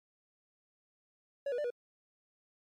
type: tone with pitch steps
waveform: triangle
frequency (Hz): 562 / 486.9 / 592 / 483.8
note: C#5 / B4 / D5 / B4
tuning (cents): +24 / -25 / +14 / -36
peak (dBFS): -30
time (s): 1.46-1.704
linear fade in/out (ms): 5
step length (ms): 61
effects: MP3 64 kbps